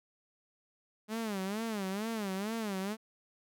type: tone with vibrato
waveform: sawtooth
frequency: 207.7 Hz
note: G#3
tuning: in tune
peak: -30 dBFS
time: 1.08-2.97 s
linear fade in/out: 50 ms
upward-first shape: sine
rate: 2.2 Hz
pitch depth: 170 cents each way
effects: none